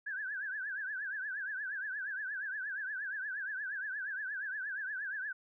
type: tone with vibrato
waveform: sine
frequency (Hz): 1612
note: G6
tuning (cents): +48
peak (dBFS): -36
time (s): 0.06-5.33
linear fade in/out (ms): 10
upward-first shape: triangle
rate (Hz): 8.5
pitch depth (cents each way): 160
effects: none